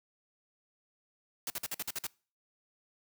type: noise bursts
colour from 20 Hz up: white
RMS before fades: -36 dBFS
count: 8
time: 1.47-2.068 s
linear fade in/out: 2 ms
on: 31 ms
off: 50 ms
effects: noise-tail reverb RT60 0.4 s tail -25 dB re dry + high-pass 80 Hz 12 dB/octave